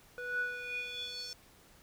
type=tone with band-pass filter sweep; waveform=square; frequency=491.1 Hz; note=B4; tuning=10 cents flat; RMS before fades=-39 dBFS; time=0.18-1.33 s; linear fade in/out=0 ms; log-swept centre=1100 to 5300 Hz; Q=6.9; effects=pink hiss -61 dBFS RMS until 1.82 s